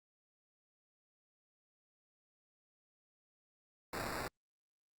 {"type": "noise with sample-and-hold", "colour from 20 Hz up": "white", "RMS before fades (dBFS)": -41, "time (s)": [3.93, 4.28], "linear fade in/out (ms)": 2, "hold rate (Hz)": 3150, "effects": ["Opus 48 kbps"]}